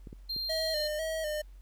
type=clicks; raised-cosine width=3 ms; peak=-32 dBFS; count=3; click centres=0.072 / 0.129 / 0.364 s
type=tone; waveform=triangle; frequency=4186 Hz; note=C8; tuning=in tune; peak=-31 dBFS; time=0.29-0.88 s; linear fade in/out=10 ms
type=tone with vibrato; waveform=square; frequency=622.3 Hz; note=D#5; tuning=in tune; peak=-32 dBFS; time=0.49-1.42 s; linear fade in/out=10 ms; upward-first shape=square; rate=2 Hz; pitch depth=48 cents each way
effects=added 46 Hz sine -47 dBFS peak until 1.61 s + pink hiss -69 dBFS RMS until 1.61 s